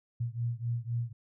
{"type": "beating tone pair", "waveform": "sine", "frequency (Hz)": [116.54, 120.44], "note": ["A#2", "B2"], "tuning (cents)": [0, -43], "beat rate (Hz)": 3.9, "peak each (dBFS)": [-33, -34], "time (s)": [0.2, 1.13], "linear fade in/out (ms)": 10, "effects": []}